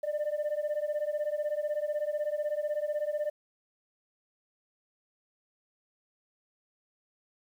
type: beating tone pair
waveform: sine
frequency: 590 / 606 Hz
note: D5 / D#5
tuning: +8 / -46 cents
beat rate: 16 Hz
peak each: -30 dBFS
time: 0.03-3.3 s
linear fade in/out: 10 ms
effects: tanh soft clip ceiling -26 dBFS + 10-bit